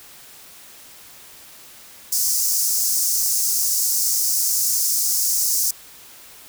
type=high-pass noise; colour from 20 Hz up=pink; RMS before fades=-20 dBFS; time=2.12-5.71 s; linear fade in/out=5 ms; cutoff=5200 Hz; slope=48 dB/octave; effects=white hiss -44 dBFS RMS until 6.48 s